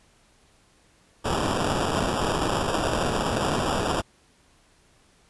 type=noise with sample-and-hold; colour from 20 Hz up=blue; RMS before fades=-25 dBFS; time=1.24-4.02 s; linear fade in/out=20 ms; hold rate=2100 Hz; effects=pink hiss -60 dBFS RMS until 5.29 s + resampled to 24000 Hz